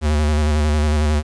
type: tone with vibrato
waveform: square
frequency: 75.4 Hz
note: D2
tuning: 46 cents sharp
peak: -15 dBFS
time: 0.01-1.23 s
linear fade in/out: 50 ms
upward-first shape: square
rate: 11 Hz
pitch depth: 37 cents each way
effects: resampled to 22050 Hz + 8-bit